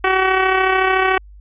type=tone with amplitude modulation; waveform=10% pulse; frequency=377.9 Hz; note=F#4; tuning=37 cents sharp; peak=-3 dBFS; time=0.04-1.18 s; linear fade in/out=5 ms; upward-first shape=sine; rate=33.7 Hz; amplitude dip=40%; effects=added 50 Hz sine -38 dBFS peak until 1.4 s + resampled to 8000 Hz